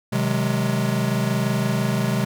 square chord, Ab dominant seventh, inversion first, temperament just, 129.78 / 155.74 / 186.89 / 207.7 Hz, C3 / Eb3 / Gb3 / Ab3, -14 / +2 / +18 / 0 cents, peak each -24 / -29 / -28 / -25 dBFS, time 0.12-2.25 s, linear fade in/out 10 ms, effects none

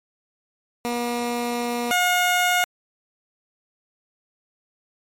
15% pulse tone pair in turn, 239.7 / 718.3 Hz, A#3 / F5, +48 / +48 cents, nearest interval octave + perfect fifth, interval 1900 cents, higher second, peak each -17 / -11 dBFS, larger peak second, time 0.85-1.91 / 1.91-2.64 s, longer first, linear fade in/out 0 ms, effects MP3 64 kbps

